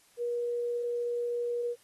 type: tone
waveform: sine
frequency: 478.9 Hz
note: A#4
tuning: 47 cents sharp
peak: -29 dBFS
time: 0.17-1.76 s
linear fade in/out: 50 ms
effects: white hiss -63 dBFS RMS until 1.83 s + AAC 32 kbps